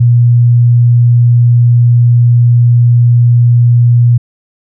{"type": "tone", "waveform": "sine", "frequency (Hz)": 120, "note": "B2", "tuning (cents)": -49, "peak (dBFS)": -3, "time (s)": [0, 4.18], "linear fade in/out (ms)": 10, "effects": []}